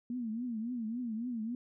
sine tone with vibrato, 233.1 Hz, A#3, in tune, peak -34 dBFS, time 0.1-1.55 s, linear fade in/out 2 ms, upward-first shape triangle, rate 3.6 Hz, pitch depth 160 cents each way, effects none

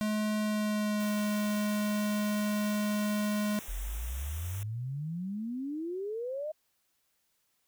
square tone with pitch glide, 212.8 to 209.1 Hz, G#3 to G#3, +42 to +12 cents, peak -29 dBFS, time 0.01-3.59 s, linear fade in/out 0 ms, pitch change -30 cents, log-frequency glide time 0.38-1.13 s
white band-stop noise, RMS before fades -46 dBFS, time 1-4.63 s, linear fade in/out 0 ms, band 3700 to 5500 Hz, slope 96 dB/octave
sine exponential sweep, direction up, 41.37 to 633 Hz, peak -33 dBFS, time 3.68-6.52 s, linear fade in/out 10 ms
effects white hiss -75 dBFS RMS until 7.67 s

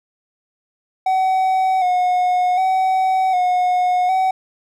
triangle tone with vibrato, 740 Hz, F#5, in tune, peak -12 dBFS, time 1.06-4.31 s, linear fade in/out 5 ms, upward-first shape square, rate 0.66 Hz, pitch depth 35 cents each way, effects none

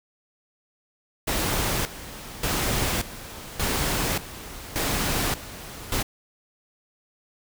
pink noise with tremolo, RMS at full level -25 dBFS, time 1.27-6.03 s, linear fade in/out 10 ms, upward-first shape square, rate 0.86 Hz, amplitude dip 80%, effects none

